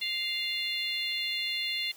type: harmonic tone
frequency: 698.5 Hz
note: F5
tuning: in tune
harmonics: 3 / 4 / 5 / 6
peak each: -35 / -35 / -35 / -35 dBFS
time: 0.01-1.92 s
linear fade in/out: 10 ms
effects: white hiss -53 dBFS RMS until 1.96 s + high-pass 150 Hz 12 dB/octave